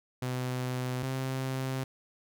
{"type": "tone pair in turn", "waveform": "sawtooth", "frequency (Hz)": [126.9, 131.64], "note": ["B2", "C3"], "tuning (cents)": [47, 11], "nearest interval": "minor second", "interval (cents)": 64, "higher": "second", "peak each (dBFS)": -27, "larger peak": "neither", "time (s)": [[0.22, 1.03], [1.03, 1.84]], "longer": "neither", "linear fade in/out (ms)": 5, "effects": []}